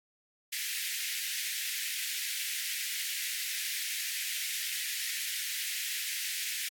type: high-pass noise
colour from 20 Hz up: pink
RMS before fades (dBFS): -35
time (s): 0.52-6.69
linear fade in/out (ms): 10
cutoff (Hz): 1800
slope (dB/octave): 48
effects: AAC 64 kbps